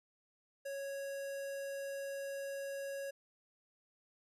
square tone with notch filter, 553 Hz, C#5, 4 cents flat, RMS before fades -42 dBFS, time 0.65-3.11 s, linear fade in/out 10 ms, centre 3600 Hz, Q 1.7, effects resampled to 32000 Hz

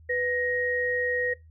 sine tone pair together, 495.2 / 1877.2 Hz, B4 / A#6, +5 / +12 cents, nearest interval octave + major seventh, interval 2307 cents, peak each -27 / -27 dBFS, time 0.09-1.34 s, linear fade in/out 10 ms, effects noise-tail reverb RT60 0.2 s tail -21 dB re dry + added 80 Hz sine -49 dBFS peak until 1.5 s

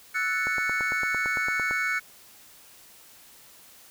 triangle chord, F# minor seventh, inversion third, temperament equal, 1318.5 / 1480 / 1760 / 2217 Hz, E6 / F#6 / A6 / C#7, 0 / 0 / 0 / 0 cents, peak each -32 / -27 / -32 / -26 dBFS, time 0.14-2 s, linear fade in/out 20 ms
click train, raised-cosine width 1 ms, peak -21 dBFS, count 12, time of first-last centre 0.47-1.71 s, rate 8.87 Hz
effects white hiss -52 dBFS RMS until 3.9 s

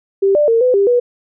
sine tone with pitch steps, 392.1 / 592 / 457.7 / 503 / 398 / 486.8 Hz, G4 / D5 / A#4 / B4 / G4 / B4, 0 / +14 / -32 / +32 / +26 / -25 cents, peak -9 dBFS, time 0.22-1 s, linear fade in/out 10 ms, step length 130 ms, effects none

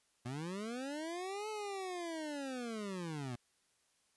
25% pulse linear two-way sweep, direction up then down, 116.54 to 435.3 to 116.54 Hz, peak -36 dBFS, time 0.25-3.36 s, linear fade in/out 10 ms, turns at 1.49 s, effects white hiss -75 dBFS RMS until 4.16 s + resampled to 24000 Hz

